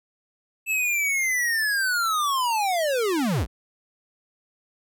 square linear sweep, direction down, 2637 to 38.36 Hz, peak -22 dBFS, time 0.66-3.47 s, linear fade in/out 50 ms, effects none

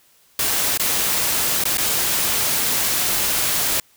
white noise with dropouts, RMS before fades -20 dBFS, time 0.39-3.8 s, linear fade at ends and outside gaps 2 ms, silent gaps 0.775-0.796 / 1.639-1.653 / 1.772-1.781 s, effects white hiss -56 dBFS RMS until 3.96 s

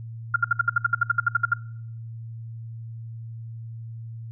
sine tone bursts, 1400 Hz, F6, 4 cents sharp, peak -15 dBFS, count 15, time 0.34-1.537 s, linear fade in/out 5 ms, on 21 ms, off 63 ms, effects noise-tail reverb RT60 0.7 s tail -24 dB re dry + added 114 Hz sine -34 dBFS peak until 4.31 s

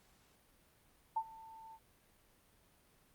sine tone with ADSR envelope, 892 Hz, A5, 23 cents sharp, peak -30 dBFS, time 1.16-1.79 s, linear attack 9 ms, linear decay 60 ms, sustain -21 dB, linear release 49 ms, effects pink hiss -69 dBFS RMS until 3.14 s + Opus 48 kbps

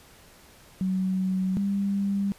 sine tone pair in turn, 187.6 / 198.76 Hz, F#3 / G3, +24 / +24 cents, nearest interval minor second, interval 100 cents, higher second, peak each -23 dBFS, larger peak neither, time 0.81-1.57 / 1.57-2.32 s, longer first, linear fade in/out 0 ms, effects pink hiss -53 dBFS RMS until 2.38 s + resampled to 32000 Hz

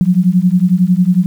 sine beating tone pair, 175.7 / 186.7 Hz, F3 / F#3, +11 / +16 cents, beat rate 11 Hz, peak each -11 dBFS, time 0.01-1.26 s, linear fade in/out 0 ms, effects 7-bit

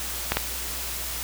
clicks, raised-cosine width 0.3 ms, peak -5 dBFS, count 2, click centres 0.32 / 0.37 s, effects added 60 Hz sine -38 dBFS peak until 1.23 s + white hiss -32 dBFS RMS until 1.23 s

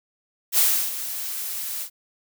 blue noise with ADSR envelope, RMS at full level -17 dBFS, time 0.52-1.9 s, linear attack 58 ms, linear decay 330 ms, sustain -13 dB, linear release 81 ms, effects none

